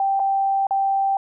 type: tone with dropouts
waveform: sine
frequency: 783 Hz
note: G5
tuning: 2 cents flat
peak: -17 dBFS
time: 0-1.17 s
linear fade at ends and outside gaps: 2 ms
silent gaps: 0.195-0.199 / 0.669-0.708 s
effects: none